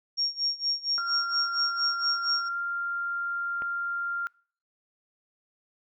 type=tone with tremolo; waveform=sine; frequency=5550 Hz; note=F8; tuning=12 cents flat; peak=-23 dBFS; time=0.17-2.49 s; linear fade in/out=20 ms; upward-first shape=sine; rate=4.3 Hz; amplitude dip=90%
type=tone with pitch glide; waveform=sine; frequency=1383 to 1392.6 Hz; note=F6 to F6; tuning=-17 to -5 cents; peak=-28 dBFS; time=0.98-4.27 s; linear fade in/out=0 ms; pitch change=+12 cents; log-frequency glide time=2.5-2.57 s
type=click; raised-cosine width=0.5 ms; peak=-25 dBFS; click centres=3.621 s
effects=noise-tail reverb RT60 0.5 s tail -26 dB re dry